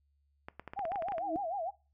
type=clicks; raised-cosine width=0.5 ms; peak=-27 dBFS; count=12; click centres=0.485 / 0.596 / 0.677 / 0.735 / 0.792 / 0.853 / 0.919 / 0.958 / 1.023 / 1.085 / 1.121 / 1.182 s
type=tone with vibrato; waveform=sine; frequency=726 Hz; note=F#5; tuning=33 cents flat; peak=-33 dBFS; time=0.76-1.71 s; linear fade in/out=20 ms; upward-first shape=sine; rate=6.6 Hz; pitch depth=210 cents each way
type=tone with exponential growth; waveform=sine; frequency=320.1 Hz; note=D#4; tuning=49 cents sharp; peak=-29 dBFS; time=1.16-1.36 s; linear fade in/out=0 ms; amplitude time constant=43 ms
effects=noise-tail reverb RT60 0.3 s tail -20 dB re dry + added 71 Hz sine -70 dBFS peak until 1.93 s